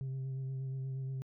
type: tone with vibrato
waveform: sine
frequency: 132.8 Hz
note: C3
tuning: 26 cents sharp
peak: -33 dBFS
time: 0.01-1.22 s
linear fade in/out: 0 ms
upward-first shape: sine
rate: 8.4 Hz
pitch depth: 20 cents each way
effects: tanh soft clip ceiling -35 dBFS